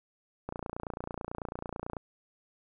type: click train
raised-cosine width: 1 ms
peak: -22 dBFS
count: 44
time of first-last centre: 0.49-1.968 s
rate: 29.1 Hz
effects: none

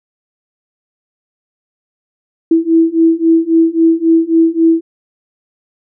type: beating tone pair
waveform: sine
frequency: 326.2 / 329.9 Hz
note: E4 / E4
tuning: -18 / +1 cents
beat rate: 3.7 Hz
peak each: -11 / -10 dBFS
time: 2.51-4.81 s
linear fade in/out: 5 ms
effects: none

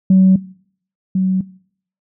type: tone pair in turn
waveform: sine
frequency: 188.5 / 187.59 Hz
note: F#3 / F#3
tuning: +32 / +24 cents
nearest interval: unison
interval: 8 cents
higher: first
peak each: -5 / -12 dBFS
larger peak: first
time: 0.1-0.36 / 1.15-1.41 s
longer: neither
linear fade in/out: 5 ms
effects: noise-tail reverb RT60 0.6 s tail -21 dB re dry + tanh soft clip ceiling -3 dBFS

